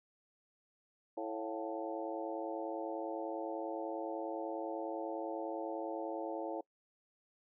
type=harmonic tone with a mistuned harmonic; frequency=110 Hz; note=A2; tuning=in tune; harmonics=3 / 4 / 5 / 6 / 7 / 8; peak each=-42 / -45 / -42 / -45 / -48 / -47 dBFS; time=1.17-6.61 s; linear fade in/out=5 ms; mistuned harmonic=6; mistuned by=+85 cents; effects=noise-tail reverb RT60 0.1 s tail -24 dB re dry